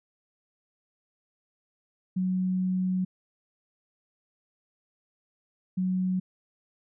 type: tone bursts at uneven times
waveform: sine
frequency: 185 Hz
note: F#3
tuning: in tune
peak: -24 dBFS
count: 2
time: 2.16-3.05 / 5.77-6.2 s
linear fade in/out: 10 ms
effects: none